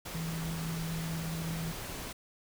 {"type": "tone in noise", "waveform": "sine", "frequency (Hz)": 163.6, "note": "E3", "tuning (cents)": -13, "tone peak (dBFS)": -34, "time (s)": [0.14, 1.72], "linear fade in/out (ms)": 10, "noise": "pink", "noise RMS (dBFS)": -41, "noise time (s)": [0.05, 2.13], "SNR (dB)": 4, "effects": []}